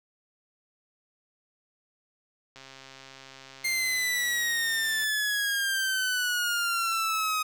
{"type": "click train", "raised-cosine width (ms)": 0.2, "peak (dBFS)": -29, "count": 333, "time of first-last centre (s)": [2.56, 5.038], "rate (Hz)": 134}
{"type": "exponential sweep", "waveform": "sawtooth", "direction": "down", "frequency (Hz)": [2113, 1254], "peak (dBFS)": -22, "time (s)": [3.64, 7.43], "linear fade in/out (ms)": 10}
{"effects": []}